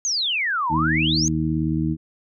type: exponential two-way sweep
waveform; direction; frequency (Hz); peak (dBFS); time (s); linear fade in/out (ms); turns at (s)
sine; down then up; 6645 to 860 to 6645; -20; 0.05-1.28; 0; 0.72
type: harmonic tone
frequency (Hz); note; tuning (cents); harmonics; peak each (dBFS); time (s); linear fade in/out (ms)
78.6; D#2; +18; 1 / 2 / 3 / 4; -29 / -23 / -27 / -24; 0.69-1.97; 50
effects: none